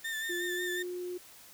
35% pulse tone with vibrato, 1787 Hz, A6, 26 cents sharp, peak -32 dBFS, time 0.04-0.83 s, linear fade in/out 10 ms, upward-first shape sine, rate 5.5 Hz, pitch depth 37 cents each way
sine tone with pitch glide, 351.2 to 358.2 Hz, F4 to F4, +10 to +44 cents, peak -35 dBFS, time 0.29-1.18 s, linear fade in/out 10 ms, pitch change +34 cents, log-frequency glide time 0.41-0.55 s
effects white hiss -54 dBFS RMS until 1.53 s

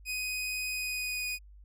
sawtooth tone with pitch glide, 2501 to 2477 Hz, D#7 to D#7, +8 to -8 cents, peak -29 dBFS, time 0.05-1.39 s, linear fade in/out 50 ms, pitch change -16 cents, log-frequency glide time 0.7-1.24 s, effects added 50 Hz sine -50 dBFS peak until 1.64 s

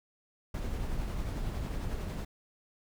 brown noise with tremolo, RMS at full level -33 dBFS, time 0.54-2.25 s, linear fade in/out 5 ms, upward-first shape triangle, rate 11 Hz, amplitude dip 35%, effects none

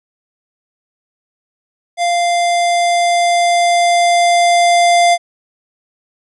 square tone with level ramp, 695 Hz, F5, 9 cents flat, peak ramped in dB -13 to -8 dBFS, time 1.97-5.18 s, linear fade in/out 50 ms, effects resampled to 24000 Hz

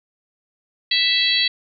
harmonic tone with a mistuned harmonic, 659.3 Hz, E5, in tune, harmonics 3 / 4 / 5 / 6 / 7, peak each -24 / -24 / -21 / -20 / -23 dBFS, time 0.91-1.48 s, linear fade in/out 5 ms, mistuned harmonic 7, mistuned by -44 cents, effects none

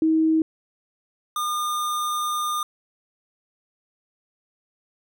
sine / square tone pair in turn, 318.6 / 1211.9 Hz, D#4 / D#6, +41 / -46 cents, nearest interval octave + major seventh, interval 2313 cents, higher second, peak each -16 / -24 dBFS, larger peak first, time 0.02-0.42 / 1.36-2.63 s, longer second, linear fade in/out 2 ms, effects none

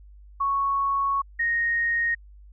sine tone pair in turn, 1108 / 1863.4 Hz, C#6 / A#6, -1 / -1 cents, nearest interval major sixth, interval 900 cents, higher second, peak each -21 dBFS, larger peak neither, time 0.4-1.22 / 1.39-2.15 s, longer first, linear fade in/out 10 ms, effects added 50 Hz sine -45 dBFS peak until 2.52 s

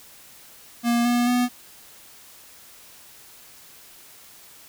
square tone with pitch steps, 236.8 / 241.3 / 245.9 Hz, A#3 / B3 / B3, +27 / -40 / -7 cents, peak -19 dBFS, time 0.83-1.49 s, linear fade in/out 50 ms, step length 220 ms, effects white hiss -48 dBFS RMS until 4.68 s

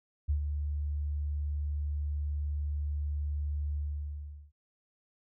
sine tone with ADSR envelope, 73.42 Hz, D2, in tune, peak -24 dBFS, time 0.28-4.52 s, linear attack 20 ms, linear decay 95 ms, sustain -6 dB, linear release 760 ms, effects none

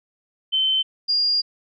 sine tone pair in turn, 3078 / 4822 Hz, G7 / D8, -32 / +45 cents, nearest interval minor sixth, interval 777 cents, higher second, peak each -17 dBFS, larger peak neither, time 0.52-0.83 / 1.08-1.42 s, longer second, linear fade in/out 20 ms, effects none

